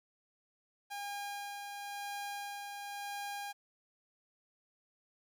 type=tone with tremolo; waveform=sawtooth; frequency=810 Hz; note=G#5; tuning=43 cents flat; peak=-35 dBFS; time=0.9-3.53 s; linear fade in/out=20 ms; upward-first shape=sine; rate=0.96 Hz; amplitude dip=35%; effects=12-bit